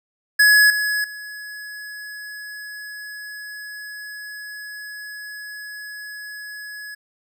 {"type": "tone with level steps", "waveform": "square", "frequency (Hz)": 1688, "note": "G#6", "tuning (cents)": 28, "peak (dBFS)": [-11, -20, -33], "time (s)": [0.39, 6.95], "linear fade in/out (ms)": 10, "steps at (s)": [0.7, 1.04], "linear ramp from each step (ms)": 2, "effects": []}